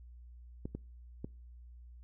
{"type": "clicks", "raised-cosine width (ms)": 3, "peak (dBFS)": -26, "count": 3, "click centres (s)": [0.655, 0.75, 1.245], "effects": ["noise-tail reverb RT60 0.4 s tail -26 dB re dry", "added 60 Hz sine -50 dBFS peak until 2.03 s"]}